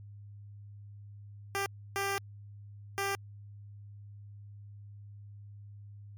10% pulse tone bursts at uneven times, 395.7 Hz, G4, 16 cents sharp, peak -22 dBFS, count 3, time 1.55-1.66 / 1.96-2.18 / 2.98-3.15 s, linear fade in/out 0 ms, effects added 102 Hz sine -46 dBFS peak until 6.17 s + MP3 96 kbps

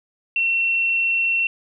sine tone, 2714 Hz, E7, 50 cents sharp, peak -17 dBFS, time 0.36-1.47 s, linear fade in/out 2 ms, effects none

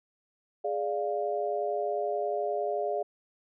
sine chord, D diminished, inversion second, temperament equal, 415.3 / 587.3 / 698.5 Hz, Ab4 / D5 / F5, 0 / 0 / 0 cents, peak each -32 dBFS, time 0.64-3.03 s, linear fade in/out 10 ms, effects none

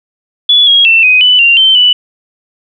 sine tone with pitch steps, 3422 / 3288 / 2682 / 2507 / 2989 / 2772 / 3101 / 2971 Hz, A7 / G#7 / E7 / D#7 / F#7 / F7 / G7 / F#7, -49 / -18 / +29 / +12 / +17 / -14 / -19 / +6 cents, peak -3 dBFS, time 0.49-1.93 s, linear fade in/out 5 ms, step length 180 ms, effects none

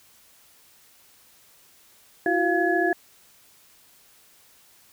sine tone cluster, 333.8 / 367.6 / 698 / 1695 Hz, E4 / F#4 / F5 / G#6, +22 / -11 / -1 / +35 cents, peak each -25 dBFS, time 2.26-2.93 s, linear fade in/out 2 ms, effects white hiss -56 dBFS RMS until 4.92 s

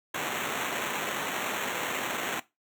blue noise with sample-and-hold, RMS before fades -32 dBFS, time 0.14-2.4 s, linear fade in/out 5 ms, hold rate 4900 Hz, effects noise-tail reverb RT60 0.2 s tail -17 dB re dry + high-pass 200 Hz 12 dB/octave

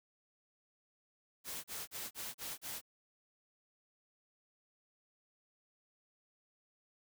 white noise bursts, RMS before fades -43 dBFS, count 6, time 1.44-2.815 s, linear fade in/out 50 ms, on 200 ms, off 35 ms, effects none

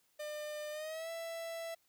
45% pulse tone with pitch glide, 601 to 663 Hz, D5 to E5, +40 to +10 cents, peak -40 dBFS, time 0.19-1.75 s, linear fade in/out 10 ms, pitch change +170 cents, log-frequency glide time 0.71-1.1 s, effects white hiss -74 dBFS RMS until 1.88 s

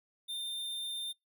square tone, 3608 Hz, A7, 43 cents sharp, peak -37 dBFS, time 0.28-1.13 s, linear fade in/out 20 ms, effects noise-tail reverb RT60 0.2 s tail -25 dB re dry

